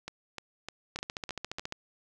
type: two click trains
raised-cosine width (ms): 0.2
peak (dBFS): -21 / -18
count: 6 / 12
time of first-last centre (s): 0.08-1.595 / 0.96-1.724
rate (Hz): 3.3 / 14.4
effects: none